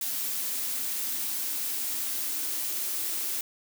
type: noise with high-pass filter sweep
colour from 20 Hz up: blue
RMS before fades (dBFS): -31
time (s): 0.01-3.41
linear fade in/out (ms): 2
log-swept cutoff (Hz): 220 to 330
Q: 5.5
effects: none